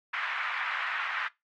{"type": "band-pass noise", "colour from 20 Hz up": "white", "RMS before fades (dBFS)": -33, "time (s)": [0.13, 1.28], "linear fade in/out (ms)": 10, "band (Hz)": [1100, 2100], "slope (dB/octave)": 24, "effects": ["noise-tail reverb RT60 0.2 s tail -20 dB re dry", "AAC 32 kbps"]}